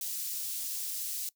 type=high-pass noise; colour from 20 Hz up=white; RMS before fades=-36 dBFS; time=0.01-1.29 s; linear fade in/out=2 ms; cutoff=4900 Hz; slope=12 dB/octave; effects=noise-tail reverb RT60 0.1 s tail -21 dB re dry